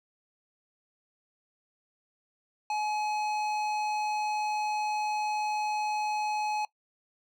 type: tone with hard clipping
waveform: sine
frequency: 847 Hz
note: G#5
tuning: 34 cents sharp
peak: -30 dBFS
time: 2.7-6.65 s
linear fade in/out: 2 ms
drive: 13 dB
effects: noise-tail reverb RT60 0.1 s tail -21 dB re dry